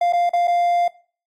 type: tone with dropouts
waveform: triangle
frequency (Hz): 698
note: F5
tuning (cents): -1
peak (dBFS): -13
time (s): 0.01-0.88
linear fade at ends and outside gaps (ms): 5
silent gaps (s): 0.126-0.132 / 0.294-0.333 / 0.474-0.478
effects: noise-tail reverb RT60 0.4 s tail -20 dB re dry + AAC 64 kbps